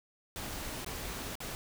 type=noise with dropouts; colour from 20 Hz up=pink; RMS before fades=-40 dBFS; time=0.36-1.55 s; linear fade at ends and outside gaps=0 ms; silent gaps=0.846-0.863 / 1.354-1.404 s; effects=none